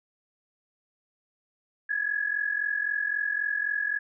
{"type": "tone pair together", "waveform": "sine", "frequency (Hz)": [1663.2, 1707], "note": ["G#6", "G#6"], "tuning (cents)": [2, 47], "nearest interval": "unison", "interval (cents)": 45, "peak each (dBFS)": [-28, -29], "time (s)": [1.89, 3.99], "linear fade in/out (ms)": 10, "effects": []}